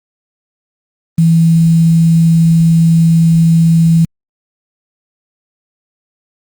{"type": "tone with quantisation", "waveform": "sine", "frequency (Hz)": 164.81, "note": "E3", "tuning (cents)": 0, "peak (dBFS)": -5, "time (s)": [1.18, 4.05], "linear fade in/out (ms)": 5, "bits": 5, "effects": ["Opus 32 kbps"]}